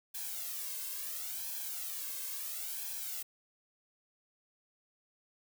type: noise with flanger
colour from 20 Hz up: blue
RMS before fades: -40 dBFS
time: 0.14-3.23 s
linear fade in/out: 10 ms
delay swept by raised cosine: 1.2 to 1.9 ms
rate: 0.73 Hz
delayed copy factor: +0.95
effects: none